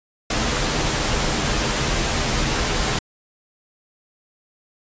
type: noise with comb filter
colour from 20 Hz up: pink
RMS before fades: -21 dBFS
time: 0.3-2.99 s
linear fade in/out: 5 ms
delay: 11 ms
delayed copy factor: -0.5
effects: resampled to 16000 Hz